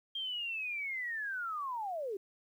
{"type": "linear sweep", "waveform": "sine", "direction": "down", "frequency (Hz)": [3211, 370], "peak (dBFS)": -35, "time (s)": [0.15, 2.17], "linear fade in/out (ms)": 5, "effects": ["11-bit"]}